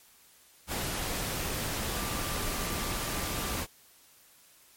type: tone in noise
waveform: sine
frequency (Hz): 1180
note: D6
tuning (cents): +8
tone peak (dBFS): -43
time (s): 1.92-3.61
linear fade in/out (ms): 50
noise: pink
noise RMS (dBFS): -33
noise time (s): 0.67-3.67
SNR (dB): -13
effects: white hiss -59 dBFS RMS until 4.76 s + MP3 64 kbps